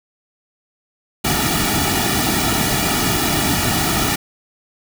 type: noise with comb filter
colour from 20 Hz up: pink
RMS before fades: -18 dBFS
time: 1.24-4.16 s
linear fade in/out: 10 ms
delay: 1.9 ms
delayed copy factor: -0.85
effects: none